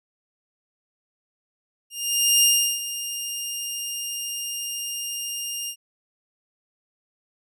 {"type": "tone with ADSR envelope", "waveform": "15% pulse", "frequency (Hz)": 2814, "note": "F7", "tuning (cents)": 12, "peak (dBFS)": -7, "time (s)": [1.9, 5.76], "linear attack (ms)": 530, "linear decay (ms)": 360, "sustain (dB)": -14, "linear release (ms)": 73, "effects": []}